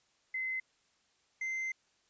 sine / triangle tone pair in turn, 2053 / 2076 Hz, C7 / C7, -33 / -14 cents, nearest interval unison, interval 19 cents, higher second, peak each -33 / -32 dBFS, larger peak second, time 0.34-0.6 / 1.41-1.72 s, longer second, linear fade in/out 5 ms, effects white hiss -72 dBFS RMS until 2.09 s + resampled to 16000 Hz

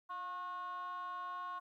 sine tone with frequency modulation, 1086 Hz, C#6, 36 cents flat, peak -38 dBFS, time 0.09-1.6 s, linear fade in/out 20 ms, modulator 374 Hz, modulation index 0.57, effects tanh soft clip ceiling -39 dBFS + 13-bit

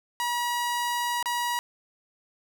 sawtooth tone with dropouts, 962 Hz, B5, 46 cents flat, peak -22 dBFS, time 0.2-1.59 s, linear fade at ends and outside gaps 0 ms, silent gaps 1.227-1.258 s, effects none

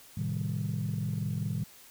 sine chord, A half-diminished seventh, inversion none, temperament equal, 110 / 130.81 / 155.56 / 196 Hz, A2 / C3 / Eb3 / G3, 0 / 0 / 0 / 0 cents, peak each -33 / -36 / -33 / -36 dBFS, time 0.17-1.64 s, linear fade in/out 5 ms, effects tanh soft clip ceiling -23 dBFS + white hiss -54 dBFS RMS until 1.9 s

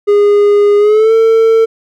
triangle tone with pitch glide, 410.3 to 450 Hz, G#4 to A4, -21 to +39 cents, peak -3 dBFS, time 0.07-1.66 s, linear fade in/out 20 ms, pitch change +160 cents, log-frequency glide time 0.78-1.13 s, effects none

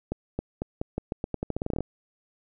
accelerating click train, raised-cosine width 2 ms, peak -15 dBFS, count 18, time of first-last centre 0.12-1.806 s, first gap 270 ms, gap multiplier 0.85, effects none

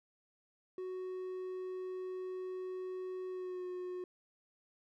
triangle tone with pitch glide, 370.4 to 362.8 Hz, F#4 to F#4, +2 to -34 cents, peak -37 dBFS, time 0.78-4.04 s, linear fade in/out 2 ms, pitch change -36 cents, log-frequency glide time 3.29-3.66 s, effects none

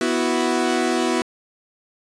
sawtooth chord, B suspended fourth, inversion none, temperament equal, 246.9 / 329.6 / 370 Hz, B3 / E4 / F#4, 0 / 0 / 0 cents, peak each -19 dBFS, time 0.01-1.22 s, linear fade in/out 2 ms, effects resampled to 22050 Hz

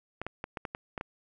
clicks, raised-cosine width 0.5 ms, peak -20 dBFS, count 8, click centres 0.216 / 0.266 / 0.441 / 0.572 / 0.652 / 0.749 / 0.978 / 1.011 s, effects none

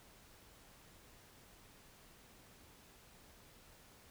silence, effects pink hiss -62 dBFS RMS until 4.1 s

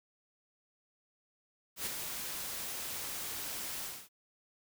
white noise with ADSR envelope, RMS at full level -35 dBFS, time 1.76-4.09 s, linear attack 99 ms, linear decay 21 ms, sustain -5 dB, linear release 260 ms, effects none

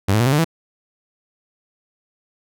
sawtooth tone with pitch steps, 97.8 / 108.52 / 120.41 / 133.6 / 148.24 / 164.48 Hz, G2 / A2 / B2 / C3 / D3 / E3, -4 / -23 / -43 / +36 / +17 / -4 cents, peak -10 dBFS, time 0.08-0.446 s, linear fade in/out 10 ms, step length 61 ms, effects none

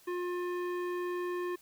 square tone with low-pass filter, 355.6 Hz, F4, 31 cents sharp, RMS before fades -35 dBFS, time 0.07-1.56 s, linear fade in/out 10 ms, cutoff 1900 Hz, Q 1.1, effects white hiss -61 dBFS RMS until 1.61 s

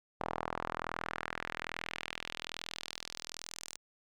sawtooth tone with band-pass filter sweep, 41.2 Hz, E1, in tune, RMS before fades -42 dBFS, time 0.2-3.77 s, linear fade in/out 10 ms, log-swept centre 860 to 7100 Hz, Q 1.6, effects none

